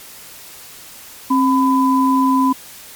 sine tone pair together, 266.4 / 1003 Hz, C4 / B5, +31 / +26 cents, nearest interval octave + major seventh, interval 2295 cents, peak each -13 / -15 dBFS, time 1.3-2.53 s, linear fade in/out 10 ms, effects white hiss -38 dBFS RMS until 2.95 s + MP3 96 kbps

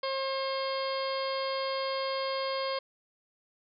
harmonic tone with a mistuned harmonic, 536 Hz, C5, 42 cents sharp, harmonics 1 / 2 / 3 / 4 / 5 / 6 / 7 / 8 / 9, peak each -32 / -35 / -45 / -42 / -49 / -42 / -50 / -42 / -42 dBFS, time 0.03-2.79 s, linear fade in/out 5 ms, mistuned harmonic 7, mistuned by -39 cents, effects none

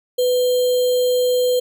sine tone with sample-and-hold, 498.2 Hz, B4, 15 cents sharp, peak -14 dBFS, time 0.18-1.6 s, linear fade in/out 10 ms, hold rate 3675 Hz, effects none

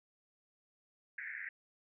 pink band-pass noise, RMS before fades -44 dBFS, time 1.18-1.49 s, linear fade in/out 2 ms, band 1600 to 2200 Hz, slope 96 dB/octave, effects none

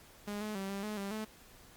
sawtooth tone with pitch steps, 205.7 / 212.9 / 194 / 197.7 / 212.3 / 197.8 / 216.6 Hz, G#3 / G#3 / G3 / G3 / G#3 / G3 / A3, -16 / +43 / -18 / +15 / +38 / +16 / -27 cents, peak -33 dBFS, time 0.27-1.25 s, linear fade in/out 10 ms, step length 140 ms, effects pink hiss -58 dBFS RMS until 1.76 s + Opus 48 kbps

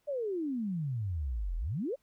sine exponential two-way sweep, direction down then up, 604 to 39.41 to 604 Hz, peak -31 dBFS, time 0.07-1.96 s, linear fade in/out 20 ms, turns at 1.57 s, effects pink hiss -75 dBFS RMS until 2.02 s

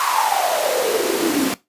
pink noise with high-pass filter sweep, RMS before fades -19 dBFS, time 0-1.54 s, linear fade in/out 0 ms, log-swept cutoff 1100 to 250 Hz, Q 9, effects noise-tail reverb RT60 0.2 s tail -18 dB re dry + resampled to 32000 Hz

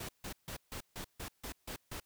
pink noise bursts, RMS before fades -43 dBFS, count 9, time 0-2.001 s, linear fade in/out 5 ms, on 89 ms, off 150 ms, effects white hiss -75 dBFS RMS until 2.05 s

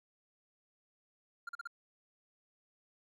triangle tone bursts, 1396.9 Hz, F6, in tune, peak -37 dBFS, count 4, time 1.47-1.674 s, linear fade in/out 5 ms, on 21 ms, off 40 ms, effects none

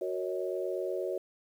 sine chord, D# minor seventh, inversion first, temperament equal with one note detuned, 370 / 466.2 / 554.4 / 635 Hz, F#4 / A#4 / C#5 / D#5, 0 / 0 / 0 / +35 cents, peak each -34 / -39 / -36 / -39 dBFS, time 0.01-1.18 s, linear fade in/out 5 ms, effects 10-bit

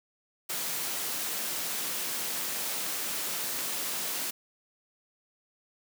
white high-pass noise, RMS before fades -33 dBFS, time 0.49-4.31 s, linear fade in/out 10 ms, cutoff 140 Hz, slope 24 dB/octave, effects none

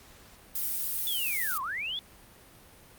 violet noise, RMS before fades -31 dBFS, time 0.55-1.58 s, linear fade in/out 5 ms
sine linear two-way sweep, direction down then up, 3520 to 991 to 3520 Hz, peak -31 dBFS, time 1.07-1.99 s, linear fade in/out 0 ms, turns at 1.62 s
effects pink hiss -54 dBFS RMS until 2.98 s + Opus 48 kbps

